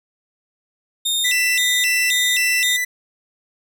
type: tone with vibrato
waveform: sawtooth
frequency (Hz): 3136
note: G7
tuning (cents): 0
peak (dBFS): -15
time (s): 1.05-2.77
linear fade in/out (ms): 10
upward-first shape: square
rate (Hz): 1.9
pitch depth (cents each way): 270
type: tone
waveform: 45% pulse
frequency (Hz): 1986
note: B6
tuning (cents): +9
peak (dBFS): -19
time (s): 1.24-2.85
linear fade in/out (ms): 10
effects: none